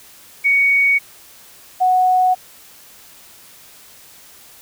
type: tone pair in turn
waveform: sine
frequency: 2236 / 738 Hz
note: C#7 / F#5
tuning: +14 / -5 cents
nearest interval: octave + perfect fifth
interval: 1919 cents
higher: first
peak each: -11 dBFS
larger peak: neither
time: 0.44-0.99 / 1.8-2.35 s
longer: neither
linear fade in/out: 20 ms
effects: white hiss -44 dBFS RMS until 4.61 s